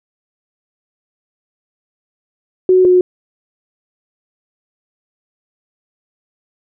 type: tone pair in turn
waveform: sine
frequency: 370 / 363.4 Hz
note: F#4 / F#4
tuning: 0 / -31 cents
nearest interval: unison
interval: 31 cents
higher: first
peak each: -6 dBFS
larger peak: neither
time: 2.69-2.85 / 2.85-3.01 s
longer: neither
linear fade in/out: 2 ms
effects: none